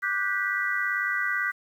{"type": "chord", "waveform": "sine", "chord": "G major seventh", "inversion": "second", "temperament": "just", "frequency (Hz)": [1176, 1470, 1568, 1960], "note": ["D6", "F#6", "G6", "B6"], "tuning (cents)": [2, -12, 0, -14], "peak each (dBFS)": [-33, -30, -30, -28], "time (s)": [0.02, 1.52], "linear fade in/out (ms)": 20, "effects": ["9-bit"]}